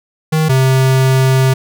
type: tone pair in turn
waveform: square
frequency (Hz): 157.1 / 131.74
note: D#3 / C3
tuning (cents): +17 / +12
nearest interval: minor third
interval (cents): 305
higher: first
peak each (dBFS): -11 / -9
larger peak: second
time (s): 0.32-0.49 / 0.49-1.54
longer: second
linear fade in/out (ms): 10
effects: none